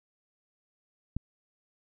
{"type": "click", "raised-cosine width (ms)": 5, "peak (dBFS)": -19, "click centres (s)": 1.166, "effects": []}